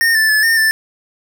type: tone with pitch steps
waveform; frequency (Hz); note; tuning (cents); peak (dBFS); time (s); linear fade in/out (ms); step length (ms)
square; 1833 / 1760 / 1728 / 1820 / 1767; A#6 / A6 / A6 / A#6 / A6; -30 / 0 / -32 / -42 / +7; -11; 0.01-0.71; 0; 140
effects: none